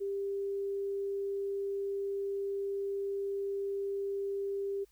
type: tone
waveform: sine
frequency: 396.6 Hz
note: G4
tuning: 20 cents sharp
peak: -32 dBFS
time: 0-4.85 s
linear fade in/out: 20 ms
effects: added 50 Hz sine -67 dBFS peak until 4.91 s + white hiss -71 dBFS RMS until 4.91 s